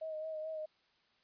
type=tone with vibrato; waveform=sine; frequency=628 Hz; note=D#5; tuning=16 cents sharp; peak=-38 dBFS; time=0.01-0.66 s; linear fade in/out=10 ms; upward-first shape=sine; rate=4.6 Hz; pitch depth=30 cents each way; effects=white hiss -72 dBFS RMS until 1.23 s + resampled to 11025 Hz